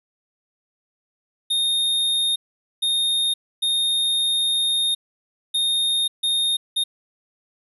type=tone bursts at uneven times; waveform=square; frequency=3686 Hz; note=A#7; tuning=20 cents flat; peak=-19 dBFS; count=6; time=1.5-2.36 / 2.82-3.34 / 3.62-4.95 / 5.54-6.08 / 6.23-6.57 / 6.76-6.84 s; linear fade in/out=10 ms; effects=resampled to 32000 Hz + 10-bit